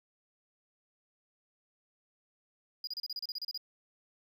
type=tone bursts; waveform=triangle; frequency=4900 Hz; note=D#8; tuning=27 cents flat; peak=-34 dBFS; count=12; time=2.84-3.576 s; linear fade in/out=2 ms; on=32 ms; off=32 ms; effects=none